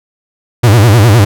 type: tone with vibrato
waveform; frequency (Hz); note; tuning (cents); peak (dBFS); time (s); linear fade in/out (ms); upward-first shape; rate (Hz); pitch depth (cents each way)
45% pulse; 109.8; A2; -3; -3; 0.63-1.25; 10; sine; 9.8; 200
effects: none